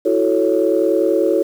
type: chord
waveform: sine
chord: F# minor seventh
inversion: third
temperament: equal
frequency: 329.6 / 370 / 440 / 554.4 Hz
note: E4 / F#4 / A4 / C#5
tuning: 0 / 0 / 0 / 0 cents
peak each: -18 dBFS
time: 0.05-1.43 s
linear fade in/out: 10 ms
effects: tanh soft clip ceiling -3 dBFS + 7-bit

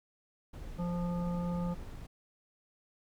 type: noise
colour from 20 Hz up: brown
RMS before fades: -44 dBFS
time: 0.53-2.07 s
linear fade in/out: 10 ms
type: harmonic tone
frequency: 174.61 Hz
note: F3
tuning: in tune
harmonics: 1 / 3 / 5 / 7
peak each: -32 / -42 / -46 / -49 dBFS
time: 0.78-1.75 s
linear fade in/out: 20 ms
effects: none

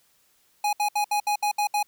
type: tone bursts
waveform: square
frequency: 830.6 Hz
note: G#5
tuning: in tune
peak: -22 dBFS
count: 8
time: 0.64-1.829 s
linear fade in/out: 5 ms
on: 90 ms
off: 67 ms
effects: white hiss -64 dBFS RMS until 1.87 s

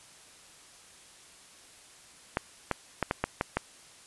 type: clicks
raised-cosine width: 0.5 ms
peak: -11 dBFS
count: 7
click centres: 2.371 / 2.713 / 3.027 / 3.111 / 3.24 / 3.411 / 3.57 s
effects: white hiss -54 dBFS RMS until 4.06 s + resampled to 24000 Hz

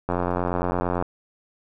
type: click train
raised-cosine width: 1 ms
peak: -10 dBFS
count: 84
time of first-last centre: 0.09-1.025 s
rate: 88.8 Hz
effects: none

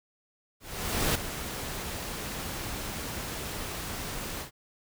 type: noise with ADSR envelope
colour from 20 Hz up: pink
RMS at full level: -26 dBFS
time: 0.6-4.51 s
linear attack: 550 ms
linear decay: 8 ms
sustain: -10 dB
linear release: 110 ms
effects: none

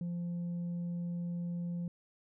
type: tone with tanh clipping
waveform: sine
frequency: 173.4 Hz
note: F3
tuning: 12 cents flat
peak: -35 dBFS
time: 0.01-1.88 s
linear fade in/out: 2 ms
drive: 2 dB
effects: none

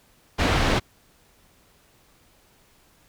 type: low-pass noise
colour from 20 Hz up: pink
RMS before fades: -21 dBFS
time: 0.38-0.8 s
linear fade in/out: 20 ms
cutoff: 3700 Hz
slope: 12 dB/octave
effects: pink hiss -59 dBFS RMS until 3.08 s

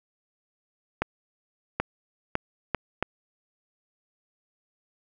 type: accelerating click train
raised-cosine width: 0.5 ms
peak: -9 dBFS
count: 5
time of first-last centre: 1.02-3.026 s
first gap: 780 ms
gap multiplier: 0.71
effects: none

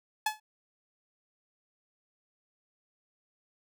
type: tone with exponential decay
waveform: sawtooth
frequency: 858 Hz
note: A5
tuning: 44 cents flat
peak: -20 dBFS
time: 0.26-0.4 s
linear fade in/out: 5 ms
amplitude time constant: 30 ms
effects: none

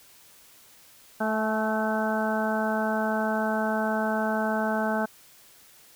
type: harmonic tone with a mistuned harmonic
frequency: 218.4 Hz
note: A3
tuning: 13 cents flat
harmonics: 1 / 2 / 3 / 4 / 5 / 6 / 7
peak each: -28 / -34 / -29 / -31 / -39 / -37 / -32 dBFS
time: 1.2-5.06 s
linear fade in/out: 10 ms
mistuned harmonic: 4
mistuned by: -24 cents
effects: white hiss -54 dBFS RMS until 5.95 s

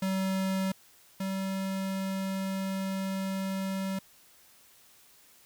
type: tone pair in turn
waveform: square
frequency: 190.8 / 192.24 Hz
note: G3 / G3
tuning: -47 / -34 cents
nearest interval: unison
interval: 13 cents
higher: second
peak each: -28 / -31 dBFS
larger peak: first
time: 0.02-0.72 / 1.2-3.99 s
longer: second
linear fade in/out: 5 ms
effects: white hiss -59 dBFS RMS until 5.45 s

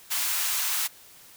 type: high-pass noise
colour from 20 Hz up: white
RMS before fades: -27 dBFS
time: 0.1-0.88 s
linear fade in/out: 20 ms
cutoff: 860 Hz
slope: 24 dB/octave
effects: white hiss -51 dBFS RMS until 1.36 s

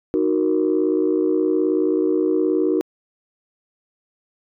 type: chord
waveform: sine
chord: D# minor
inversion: none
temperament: equal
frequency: 311.1 / 370 / 466.2 Hz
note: D#4 / F#4 / A#4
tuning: 0 / 0 / 0 cents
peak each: -19 / -19 / -22 dBFS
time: 0.14-2.81 s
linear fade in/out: 0 ms
effects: tanh soft clip ceiling -9 dBFS

